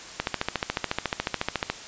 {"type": "click train", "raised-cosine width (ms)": 0.3, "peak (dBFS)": -8, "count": 22, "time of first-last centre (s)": [0.2, 1.7], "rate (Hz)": 14, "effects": ["white hiss -41 dBFS RMS until 1.87 s", "resampled to 16000 Hz"]}